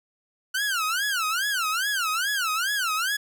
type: tone with vibrato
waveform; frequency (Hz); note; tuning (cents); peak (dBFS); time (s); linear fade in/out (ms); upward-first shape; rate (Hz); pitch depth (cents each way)
sawtooth; 1455; F#6; -29; -20; 0.54-3.17; 10; sine; 2.4; 260
effects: none